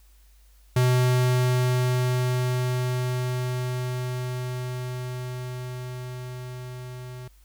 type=tone with level ramp; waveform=square; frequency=125.7 Hz; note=B2; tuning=31 cents sharp; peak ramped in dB=-18 to -37 dBFS; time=0.76-7.28 s; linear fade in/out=5 ms; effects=added 50 Hz sine -52 dBFS peak until 7.44 s + white hiss -63 dBFS RMS until 7.44 s